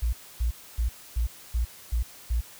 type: tone bursts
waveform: sine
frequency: 58 Hz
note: A#1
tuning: 8 cents flat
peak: -22 dBFS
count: 7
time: 0.02-2.41 s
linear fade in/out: 10 ms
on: 110 ms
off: 270 ms
effects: white hiss -48 dBFS RMS until 2.59 s